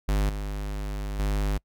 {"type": "tone with level steps", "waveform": "square", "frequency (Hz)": 50.5, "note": "G#1", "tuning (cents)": -48, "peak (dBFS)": [-22, -30, -24], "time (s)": [0.08, 1.58], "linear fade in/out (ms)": 10, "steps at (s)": [0.29, 1.19], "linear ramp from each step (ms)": 2, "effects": ["noise-tail reverb RT60 0.1 s tail -26 dB re dry"]}